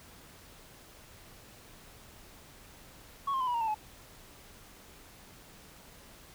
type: tone with pitch steps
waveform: sine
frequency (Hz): 1109 / 1062 / 1017 / 973.8 / 932.6 / 893 / 855.2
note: C#6 / C6 / C6 / B5 / A#5 / A5 / A5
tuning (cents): 0 / +25 / -50 / -25 / +1 / +25 / -49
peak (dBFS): -26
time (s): 3.27-3.746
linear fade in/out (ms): 10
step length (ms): 68
effects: tanh soft clip ceiling -27 dBFS + pink hiss -54 dBFS RMS until 6.34 s